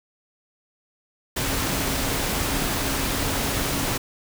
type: tone in noise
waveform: sine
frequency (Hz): 274.5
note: C#4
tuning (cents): -17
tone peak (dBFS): -34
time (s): 1.36-3.98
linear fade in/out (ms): 10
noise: pink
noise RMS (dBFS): -25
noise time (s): 1.36-3.98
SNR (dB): -12
effects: none